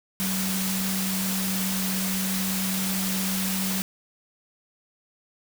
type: tone in noise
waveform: sine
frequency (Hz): 190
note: F#3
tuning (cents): +46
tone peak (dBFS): -27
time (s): 0.2-3.82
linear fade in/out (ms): 0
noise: white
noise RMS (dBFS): -29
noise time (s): 0.2-3.82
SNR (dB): -1
effects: none